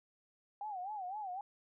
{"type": "tone with vibrato", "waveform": "sine", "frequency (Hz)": 786, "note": "G5", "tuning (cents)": 4, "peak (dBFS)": -39, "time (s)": [0.61, 1.41], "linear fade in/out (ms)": 2, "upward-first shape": "sine", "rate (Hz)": 3.9, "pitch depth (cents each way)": 160, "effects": []}